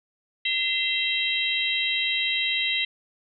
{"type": "tone cluster", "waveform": "sine", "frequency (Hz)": [2052, 2706, 3169, 3839], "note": ["C7", "E7", "G7", "B7"], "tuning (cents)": [-34, 45, 18, -50], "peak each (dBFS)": -28, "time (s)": [0.45, 2.85], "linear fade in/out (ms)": 5, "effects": []}